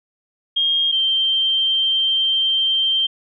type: tone pair in turn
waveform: sine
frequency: 3232 / 3144 Hz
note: G#7 / G7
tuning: -48 / +4 cents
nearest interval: unison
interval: 48 cents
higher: first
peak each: -15 dBFS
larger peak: neither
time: 0.56-0.92 / 0.92-3.07 s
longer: second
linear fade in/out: 10 ms
effects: none